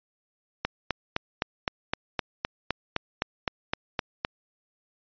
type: click train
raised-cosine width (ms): 0.3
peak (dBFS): -9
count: 15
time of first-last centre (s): 0.65-4.249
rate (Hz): 3.89
effects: resampled to 11025 Hz